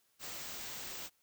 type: band-stop noise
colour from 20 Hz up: white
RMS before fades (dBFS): -44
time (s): 0.19-1.1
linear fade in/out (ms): 50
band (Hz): 8500 to 14000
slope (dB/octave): 96
effects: white hiss -74 dBFS RMS until 1.22 s